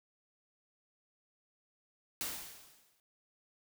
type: noise with exponential decay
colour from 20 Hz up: white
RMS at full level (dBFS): -36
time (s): 2.21-3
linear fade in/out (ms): 0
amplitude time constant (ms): 170
effects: none